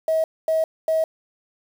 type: tone bursts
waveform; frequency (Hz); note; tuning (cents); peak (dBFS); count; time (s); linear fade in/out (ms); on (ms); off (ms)
sine; 640; D#5; +49; -16; 3; 0.08-1.04; 2; 160; 240
effects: tanh soft clip ceiling -13 dBFS + 7-bit